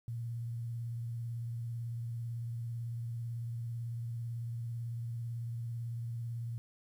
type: tone with vibrato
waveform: sine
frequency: 117 Hz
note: A#2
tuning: 7 cents sharp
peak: -36 dBFS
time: 0.08-6.58 s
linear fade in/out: 0 ms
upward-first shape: square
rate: 18 Hz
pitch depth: 26 cents each way
effects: 11-bit

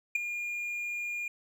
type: tone with ADSR envelope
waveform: triangle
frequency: 2419 Hz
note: D#7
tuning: 49 cents flat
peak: -20 dBFS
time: 0.15-1.28 s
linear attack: 6 ms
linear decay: 11 ms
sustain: -11 dB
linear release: 3 ms
effects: none

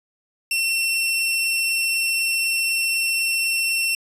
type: tone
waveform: sawtooth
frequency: 2708 Hz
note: E7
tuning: 46 cents sharp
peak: -16 dBFS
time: 0.51-3.95 s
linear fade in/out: 2 ms
effects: resampled to 32000 Hz

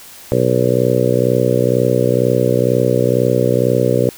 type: harmonic tone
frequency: 62.1 Hz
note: B1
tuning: 10 cents sharp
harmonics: 2 / 3 / 4 / 5 / 6 / 7 / 8 / 9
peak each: -18 / -22 / -22 / -23 / -21 / -19 / -17 / -20 dBFS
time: 0.32-4.09 s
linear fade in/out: 0 ms
effects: white hiss -38 dBFS RMS until 4.17 s

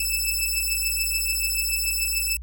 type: beating tone pair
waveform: 10% pulse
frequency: 2628 / 2634.9 Hz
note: E7 / E7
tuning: -6 / -1 cents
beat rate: 6.9 Hz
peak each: -17 dBFS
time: 0-2.37 s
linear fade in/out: 5 ms
effects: added 60 Hz sine -33 dBFS peak until 2.42 s

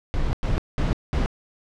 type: noise bursts at uneven times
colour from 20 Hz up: brown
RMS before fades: -22 dBFS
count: 4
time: 0.14-0.33 / 0.43-0.58 / 0.78-0.93 / 1.13-1.26 s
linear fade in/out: 0 ms
effects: low-pass 5000 Hz 12 dB/octave

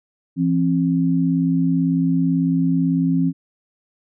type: tone pair together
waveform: sine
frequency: 168.82 / 266.9 Hz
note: E3 / C4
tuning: +42 / +35 cents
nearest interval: minor sixth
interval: 793 cents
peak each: -18 dBFS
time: 0.36-3.33 s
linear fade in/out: 50 ms
effects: none

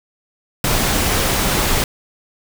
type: noise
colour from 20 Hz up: pink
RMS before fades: -17 dBFS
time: 0.64-1.84 s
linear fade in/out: 2 ms
effects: none

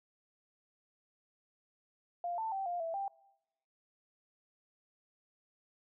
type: tone with pitch steps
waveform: sine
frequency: 698 / 889 / 776 / 702 / 660 / 789 Hz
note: F5 / A5 / G5 / F5 / E5 / G5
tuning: -1 / +18 / -18 / +9 / +2 / +11 cents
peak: -34 dBFS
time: 2.24-3.08 s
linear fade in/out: 2 ms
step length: 140 ms
effects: noise-tail reverb RT60 0.9 s tail -23 dB re dry

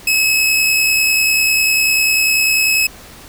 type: tone with amplitude modulation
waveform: sawtooth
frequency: 2576 Hz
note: E7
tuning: 41 cents flat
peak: -7 dBFS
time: 0.07-2.87 s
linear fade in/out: 5 ms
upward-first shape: sine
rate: 70.1 Hz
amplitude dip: 30%
effects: pink hiss -38 dBFS RMS until 3.28 s

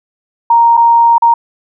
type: tone with dropouts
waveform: sine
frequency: 932.3 Hz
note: A#5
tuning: in tune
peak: -4 dBFS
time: 0.5-1.34 s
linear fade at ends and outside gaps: 5 ms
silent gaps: 0.77-0.774 / 1.182-1.221 s
effects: none

